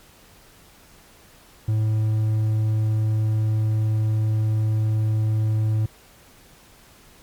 triangle tone, 108.7 Hz, A2, 21 cents flat, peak -16 dBFS, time 1.68-5.86 s, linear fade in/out 5 ms, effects pink hiss -51 dBFS RMS until 7.22 s + MP3 96 kbps

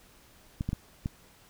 clicks, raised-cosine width 5 ms, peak -18 dBFS, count 4, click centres 0.609 / 0.69 / 0.731 / 1.059 s, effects pink hiss -58 dBFS RMS until 1.49 s

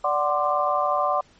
sine tone cluster, 586 / 745 / 1042 / 1184 Hz, D5 / F#5 / C6 / D6, -4 / +12 / -7 / +14 cents, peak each -25 dBFS, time 0.04-1.21 s, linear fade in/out 5 ms, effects pink hiss -56 dBFS RMS until 1.39 s + MP3 32 kbps

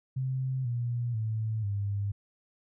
sine tone with pitch steps, 130.81 / 119.95 / 110 / 100.87 Hz, C3 / A#2 / A2 / G2, 0 / +50 / 0 / +50 cents, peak -28 dBFS, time 0.16-2.12 s, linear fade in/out 10 ms, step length 490 ms, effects none

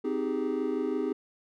triangle chord, Ab major seventh, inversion first, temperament just, 259.6 / 311.5 / 389.3 / 415.3 Hz, C4 / Eb4 / G4 / Ab4, -13 / +2 / -12 / 0 cents, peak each -31 dBFS, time 0.04-1.13 s, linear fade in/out 10 ms, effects none

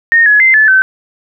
sine tone with pitch steps, 1844 / 1690 / 2077 / 1734 / 1534 Hz, A#6 / G#6 / C7 / A6 / G6, -19 / +30 / -13 / -26 / -38 cents, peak -4 dBFS, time 0.12-0.82 s, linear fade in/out 0 ms, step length 140 ms, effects none

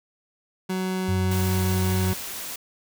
30% pulse tone, 186.5 Hz, F#3, 14 cents sharp, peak -22 dBFS, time 0.69-2.14 s, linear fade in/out 10 ms
sine tone with vibrato, 93.5 Hz, F#2, 19 cents sharp, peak -22 dBFS, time 1.08-2.13 s, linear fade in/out 10 ms, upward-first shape triangle, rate 4.9 Hz, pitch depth 27 cents each way
white noise, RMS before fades -34 dBFS, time 1.31-2.56 s, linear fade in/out 5 ms
effects none

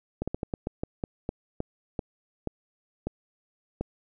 slowing click train, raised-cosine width 2 ms, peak -16 dBFS, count 14, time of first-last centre 0.22-3.81 s, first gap 56 ms, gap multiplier 1.24, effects none

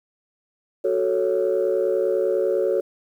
sine chord, F# minor, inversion none, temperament equal, 370 / 440 / 554.4 Hz, F#4 / A4 / C#5, 0 / 0 / 0 cents, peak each -22 dBFS, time 0.84-2.81 s, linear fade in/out 10 ms, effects tanh soft clip ceiling -12 dBFS + 9-bit

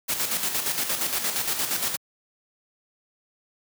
white noise with tremolo, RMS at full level -25 dBFS, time 0.08-1.97 s, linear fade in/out 20 ms, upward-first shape square, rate 8.6 Hz, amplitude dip 50%, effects high-pass 100 Hz 12 dB/octave

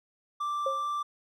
triangle tone, 1175 Hz, D6, 1 cent sharp, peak -27 dBFS, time 0.4-1.03 s, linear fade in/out 10 ms
sine tone with exponential decay, 540 Hz, C#5, 45 cents flat, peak -25 dBFS, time 0.66-0.89 s, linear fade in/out 5 ms, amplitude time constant 50 ms
effects none

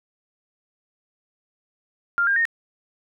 sine tone with pitch steps, 1396.9 / 1604.6 / 1843.2 Hz, F6 / G6 / A#6, 0 / +40 / -20 cents, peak -17 dBFS, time 2.18-2.453 s, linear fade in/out 0 ms, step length 91 ms, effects none

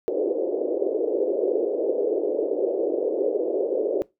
white band-pass noise, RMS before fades -24 dBFS, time 0.08-4.02 s, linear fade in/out 0 ms, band 340 to 530 Hz, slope 48 dB/octave, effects noise-tail reverb RT60 0.2 s tail -21 dB re dry

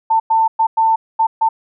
sine tone bursts at uneven times, 894 Hz, A5, 27 cents sharp, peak -10 dBFS, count 6, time 0.1-0.2 / 0.3-0.48 / 0.59-0.67 / 0.77-0.96 / 1.19-1.27 / 1.41-1.49 s, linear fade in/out 10 ms, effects none

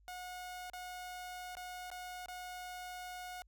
sawtooth tone with dropouts, 726 Hz, F#5, 33 cents flat, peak -40 dBFS, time 0.08-3.42 s, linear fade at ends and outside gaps 0 ms, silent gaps 0.699-0.734 / 1.552-1.569 / 1.902-1.915 / 2.259-2.284 s, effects added 50 Hz sine -63 dBFS peak until 3.47 s

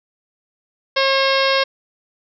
harmonic tone, 540 Hz, C#5, 45 cents flat, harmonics 1 / 2 / 3 / 4 / 5 / 6 / 7 / 8 / 9 / 10, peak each -18 / -21 / -23 / -24 / -25 / -26 / -26 / -27 / -28 / -28 dBFS, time 0.96-1.64 s, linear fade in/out 10 ms, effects none

